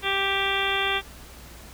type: harmonic tone with a mistuned harmonic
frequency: 392 Hz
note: G4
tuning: in tune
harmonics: 1 / 2 / 3 / 4 / 5 / 6 / 7 / 8 / 9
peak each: -31 / -31 / -31 / -31 / -31 / -31 / -31 / -31 / -31 dBFS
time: 0.02-1.02 s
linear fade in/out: 50 ms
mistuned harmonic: 8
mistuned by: +45 cents
effects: added 60 Hz sine -46 dBFS peak until 1.73 s + pink hiss -46 dBFS RMS until 1.73 s